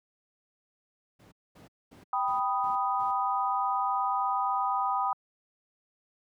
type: noise bursts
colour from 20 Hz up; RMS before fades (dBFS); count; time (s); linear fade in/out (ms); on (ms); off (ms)
brown; -45; 6; 1.19-3.12; 10; 130; 230
type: chord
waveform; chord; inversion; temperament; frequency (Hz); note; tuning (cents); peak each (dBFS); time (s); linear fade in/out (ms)
sine; G augmented; none; equal; 784 / 987.8 / 1244.5; G5 / B5 / D#6; 0 / 0 / 0; -30; 2.13-5.13; 2
effects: high-pass 150 Hz 12 dB/octave